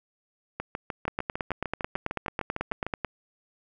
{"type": "two click trains", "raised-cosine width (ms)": 0.5, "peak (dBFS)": [-13, -16], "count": [19, 16], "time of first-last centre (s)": [[1.08, 3.047], [0.6, 2.866]], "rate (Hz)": [9.15, 6.62], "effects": []}